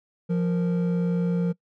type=tone pair together; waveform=triangle; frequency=174.1 / 463.9 Hz; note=F3 / A#4; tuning=-5 / -8 cents; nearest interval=octave + perfect fourth; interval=1697 cents; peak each=-19 / -28 dBFS; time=0.29-1.53 s; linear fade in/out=20 ms; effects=noise-tail reverb RT60 0.1 s tail -23 dB re dry + tanh soft clip ceiling -13 dBFS